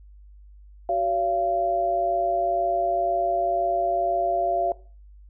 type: tone cluster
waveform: sine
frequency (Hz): 377.6 / 565 / 687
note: F#4 / C#5 / F5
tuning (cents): +35 / +33 / -29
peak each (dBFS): -30 / -29 / -22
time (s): 0.89-4.72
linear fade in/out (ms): 2
effects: noise-tail reverb RT60 0.4 s tail -19 dB re dry + added 50 Hz sine -45 dBFS peak until 5.29 s